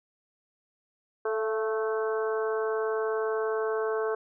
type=harmonic tone with a mistuned harmonic; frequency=219.2 Hz; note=A3; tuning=6 cents flat; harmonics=2 / 3 / 4 / 5 / 6 / 7; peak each=-27 / -36 / -40 / -37 / -40 / -39 dBFS; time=1.25-4.15 s; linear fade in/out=5 ms; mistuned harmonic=3; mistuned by=+29 cents; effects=none